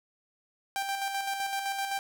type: tone with tremolo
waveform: sawtooth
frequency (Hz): 787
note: G5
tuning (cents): +7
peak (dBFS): -25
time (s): 0.76-1.99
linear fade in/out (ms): 0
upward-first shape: square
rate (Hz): 7.8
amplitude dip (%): 40
effects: none